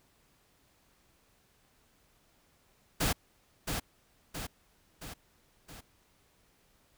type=noise with echo; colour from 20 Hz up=pink; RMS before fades=-29 dBFS; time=3-3.13 s; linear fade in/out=10 ms; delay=670 ms; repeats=4; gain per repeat=-5 dB; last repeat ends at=5.81 s; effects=pink hiss -68 dBFS RMS until 6.97 s